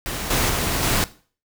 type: noise with level steps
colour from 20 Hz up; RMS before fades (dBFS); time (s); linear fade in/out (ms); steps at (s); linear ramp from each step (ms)
pink; -28 / -20 / -23 / -20; 0.06-1.04; 0; 0.3 / 0.49 / 0.82; 10
effects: noise-tail reverb RT60 0.4 s tail -17 dB re dry